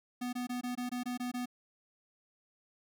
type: tone bursts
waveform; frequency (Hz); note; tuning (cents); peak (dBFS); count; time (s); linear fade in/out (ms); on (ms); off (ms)
square; 246.9; B3; 0; -35; 9; 0.21-1.458; 10; 120; 21
effects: none